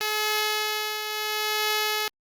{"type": "tone with tremolo", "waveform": "5% pulse", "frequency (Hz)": 426.5, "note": "G#4", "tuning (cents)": 46, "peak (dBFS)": -11, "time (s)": [0.01, 2.08], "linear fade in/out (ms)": 0, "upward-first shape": "triangle", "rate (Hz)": 0.73, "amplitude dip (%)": 55, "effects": ["Opus 32 kbps"]}